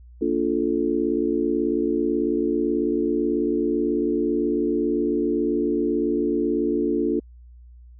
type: chord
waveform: sine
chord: Bb major seventh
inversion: none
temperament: just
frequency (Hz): 233.1 / 291.4 / 349.6 / 437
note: Bb3 / D4 / F4 / A4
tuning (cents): 0 / -13 / +2 / -12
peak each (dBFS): -28 / -24 / -24 / -26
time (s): 0.21-7.2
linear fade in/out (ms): 10
effects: added 60 Hz sine -43 dBFS peak until 7.99 s